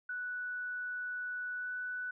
sine tone with pitch glide, 1480 to 1488.6 Hz, F#6 to F#6, 0 to +10 cents, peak -36 dBFS, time 0.09-2.11 s, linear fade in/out 5 ms, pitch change +10 cents, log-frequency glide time 1.57-1.7 s, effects none

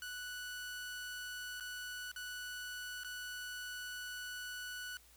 sawtooth tone with dropouts, 1480 Hz, F#6, in tune, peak -39 dBFS, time 0.02-4.97 s, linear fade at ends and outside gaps 1 ms, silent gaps 1.599-1.607 / 2.116-2.161 / 3.035-3.046 s, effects added 60 Hz sine -66 dBFS peak until 5.16 s + white hiss -64 dBFS RMS until 5.16 s

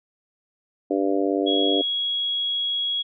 harmonic tone, 98 Hz, G2, in tune, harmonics 3 / 4 / 5 / 6 / 7, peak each -23 / -25 / -27 / -29 / -30 dBFS, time 0.9-1.82 s, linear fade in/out 10 ms
sine tone, 3322 Hz, G#7, in tune, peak -22 dBFS, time 1.46-3.03 s, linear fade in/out 20 ms
effects none

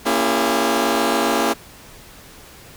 15% pulse chord, A# diminished seventh, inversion none, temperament just, 233.1 / 279.7 / 335.6 / 402.8 Hz, A#3 / C#4 / E4 / G4, 0 / +16 / +31 / +47 cents, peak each -16 dBFS, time 0.05-1.54 s, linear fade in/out 20 ms, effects pink hiss -43 dBFS RMS until 2.76 s

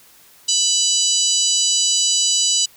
harmonic tone with a mistuned harmonic, 990 Hz, B5, 4 cents sharp, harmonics 3 / 4 / 5 / 6 / 7 / 8, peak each -22 / -22 / -22 / -22 / -22 / -22 dBFS, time 0.48-2.66 s, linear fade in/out 10 ms, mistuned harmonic 5, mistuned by -34 cents, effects white hiss -49 dBFS RMS until 2.76 s

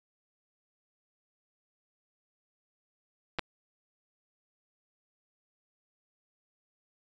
clicks, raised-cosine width 0.3 ms, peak -15 dBFS, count 2, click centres 3.387 / 3.393 s, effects resampled to 16000 Hz

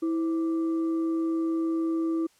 sine tone with frequency modulation, 326.6 Hz, E4, 16 cents flat, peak -24 dBFS, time 0.02-2.27 s, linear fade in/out 10 ms, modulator 846 Hz, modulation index 0.21, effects white hiss -63 dBFS RMS until 2.39 s + low-pass 10000 Hz 12 dB/octave

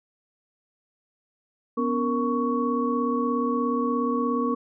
sine tone cluster, 246.3 / 283.2 / 465.2 / 1116 Hz, B3 / C#4 / A#4 / C#6, -5 / +37 / -4 / +11 cents, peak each -25 / -31 / -28 / -28 dBFS, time 1.77-4.55 s, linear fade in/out 10 ms, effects none

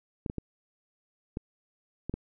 clicks, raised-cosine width 3 ms, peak -20 dBFS, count 6, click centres 0.262 / 0.299 / 0.383 / 1.371 / 2.096 / 2.14 s, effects none

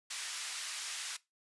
white band-pass noise, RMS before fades -41 dBFS, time 0.1-1.17 s, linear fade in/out 10 ms, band 1400 to 7900 Hz, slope 12 dB/octave, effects noise-tail reverb RT60 0.2 s tail -19 dB re dry + resampled to 24000 Hz

